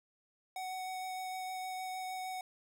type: tone with vibrato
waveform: square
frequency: 746 Hz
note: F#5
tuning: 14 cents sharp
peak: -39 dBFS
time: 0.56-2.41 s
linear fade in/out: 2 ms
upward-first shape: triangle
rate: 6.5 Hz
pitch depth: 12 cents each way
effects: none